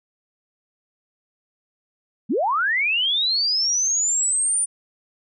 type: linear sweep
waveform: sine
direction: up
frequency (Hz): 169.1 to 9397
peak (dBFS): -18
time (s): 2.29-4.66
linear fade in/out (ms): 20
effects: none